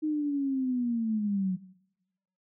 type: linear sweep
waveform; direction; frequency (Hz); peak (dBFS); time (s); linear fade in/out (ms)
sine; down; 311.1 to 181; -26; 0.02-1.57; 20
effects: noise-tail reverb RT60 0.9 s tail -20 dB re dry